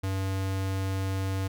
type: tone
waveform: square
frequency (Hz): 96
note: G2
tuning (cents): -36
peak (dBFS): -28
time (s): 0.03-1.48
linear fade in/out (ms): 10
effects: none